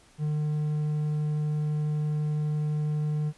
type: tone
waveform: triangle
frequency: 151 Hz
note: D3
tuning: 48 cents sharp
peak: -23 dBFS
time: 0.18-3.33 s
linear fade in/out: 50 ms
effects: pink hiss -58 dBFS RMS until 3.37 s + resampled to 24000 Hz